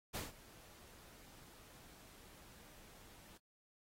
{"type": "noise with ADSR envelope", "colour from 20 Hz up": "pink", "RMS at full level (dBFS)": -42, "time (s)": [0.13, 3.38], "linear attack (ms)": 24, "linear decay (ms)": 160, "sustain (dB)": -19, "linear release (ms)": 10, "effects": ["AAC 48 kbps"]}